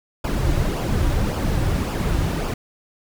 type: noise with flanger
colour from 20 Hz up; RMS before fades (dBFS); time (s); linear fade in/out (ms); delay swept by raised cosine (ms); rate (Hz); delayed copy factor
brown; -21; 0.24-2.54; 5; 0.49 to 4.69; 1.8; -0.55
effects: none